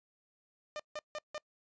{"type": "tone bursts", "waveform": "sawtooth", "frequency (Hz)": 604, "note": "D5", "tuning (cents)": 48, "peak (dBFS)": -34, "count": 4, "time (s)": [0.76, 1.38], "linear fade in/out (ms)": 0, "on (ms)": 35, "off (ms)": 160, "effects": ["noise-tail reverb RT60 0.1 s tail -26 dB re dry", "resampled to 16000 Hz"]}